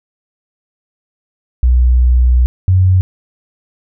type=tone pair in turn; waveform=sine; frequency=61.74 / 92.76 Hz; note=B1 / F#2; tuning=0 / +5 cents; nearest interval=perfect fifth; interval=705 cents; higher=second; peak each=-6 dBFS; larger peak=neither; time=1.63-2.46 / 2.68-3.01 s; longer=first; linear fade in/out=0 ms; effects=none